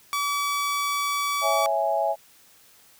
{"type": "tone", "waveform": "sawtooth", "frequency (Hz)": 1145, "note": "D6", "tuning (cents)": -44, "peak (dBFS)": -20, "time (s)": [0.13, 1.66], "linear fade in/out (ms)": 0}
{"type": "chord", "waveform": "sine", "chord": "C# minor", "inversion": "none", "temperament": "equal", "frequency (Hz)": [554.4, 659.3, 830.6], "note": ["C#5", "E5", "G#5"], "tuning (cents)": [0, 0, 0], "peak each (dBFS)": [-28, -24, -25], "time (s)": [1.41, 2.16], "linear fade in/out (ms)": 50}
{"effects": ["white hiss -55 dBFS RMS until 2.99 s"]}